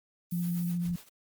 violet noise, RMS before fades -45 dBFS, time 0.31-0.72 s, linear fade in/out 2 ms
sine tone with vibrato, 173.9 Hz, F3, 7 cents flat, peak -28 dBFS, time 0.32-0.96 s, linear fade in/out 5 ms, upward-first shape sine, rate 14 Hz, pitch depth 18 cents each way
white noise with tremolo, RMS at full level -48 dBFS, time 0.42-1.09 s, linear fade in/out 5 ms, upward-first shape triangle, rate 7.5 Hz, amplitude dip 90%
effects Opus 32 kbps

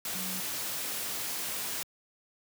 sine tone in noise, 186.3 Hz, F#3, 12 cents sharp, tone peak -40 dBFS, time 0.15-0.4 s, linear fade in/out 2 ms, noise white, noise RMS -35 dBFS, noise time 0.05-1.83 s, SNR -8 dB, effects high-pass 100 Hz 12 dB/octave

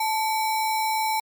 sine tone with sample-and-hold, 877 Hz, A5, 6 cents flat, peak -21 dBFS, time 0-1.2 s, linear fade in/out 5 ms, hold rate 3150 Hz, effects MP3 96 kbps

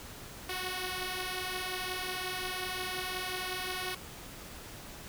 5% pulse beating tone pair, 364.8 / 370.4 Hz, F#4 / F#4, -24 / +2 cents, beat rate 5.6 Hz, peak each -28 / -25 dBFS, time 0.49-3.95 s, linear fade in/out 5 ms, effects pink hiss -47 dBFS RMS until 5.08 s

